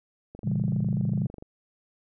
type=click train; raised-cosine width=2 ms; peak=-28 dBFS; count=27; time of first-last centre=0.35-1.424 s; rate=24.2 Hz
type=chord; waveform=sine; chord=A# diminished seventh; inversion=none; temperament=just; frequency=116.54 / 139.85 / 167.82 / 201.4 Hz; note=A#2 / C#3 / E3 / G3; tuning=0 / +16 / +31 / +47 cents; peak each=-29 dBFS; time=0.44-1.27 s; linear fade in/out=10 ms
effects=none